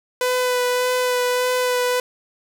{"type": "tone with vibrato", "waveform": "sawtooth", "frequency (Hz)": 498.8, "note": "B4", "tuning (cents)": 17, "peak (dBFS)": -14, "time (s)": [0.21, 2], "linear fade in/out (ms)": 2, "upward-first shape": "sine", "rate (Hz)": 1.7, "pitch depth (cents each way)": 14, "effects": []}